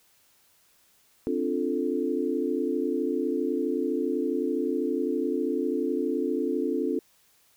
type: chord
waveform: sine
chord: D minor seventh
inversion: third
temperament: equal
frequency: 261.6 / 293.7 / 349.2 / 440 Hz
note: C4 / D4 / F4 / A4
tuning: 0 / 0 / 0 / 0 cents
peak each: -30 dBFS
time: 1.27-6.99 s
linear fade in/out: 0 ms
effects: white hiss -63 dBFS RMS until 7.56 s